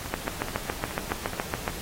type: two click trains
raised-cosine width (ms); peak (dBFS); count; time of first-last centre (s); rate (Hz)
0.5; -11 / -19; 12 / 7; 0.14-1.678 / 0.06-1.334; 7.15 / 4.71
effects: pink hiss -38 dBFS RMS until 1.81 s + AAC 48 kbps